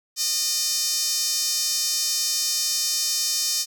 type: tone with high-pass filter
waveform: sawtooth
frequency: 611 Hz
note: D#5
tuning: 32 cents flat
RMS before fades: -24 dBFS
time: 0.16-3.66 s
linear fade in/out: 50 ms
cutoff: 5500 Hz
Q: 2.9
effects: none